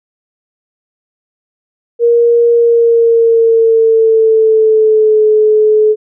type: tone with pitch glide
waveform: sine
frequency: 470.6 to 429.1 Hz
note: A#4 to A4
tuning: +16 to -43 cents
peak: -5 dBFS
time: 1.99-5.96 s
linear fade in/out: 50 ms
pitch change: -159 cents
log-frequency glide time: 2.51-5.25 s
effects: none